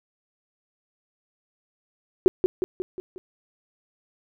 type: tone with echo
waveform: sine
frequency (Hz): 368.9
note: F#4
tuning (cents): -5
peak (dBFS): -10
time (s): 2.26-2.28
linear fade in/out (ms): 0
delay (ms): 180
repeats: 5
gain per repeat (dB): -5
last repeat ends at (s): 3.18
effects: none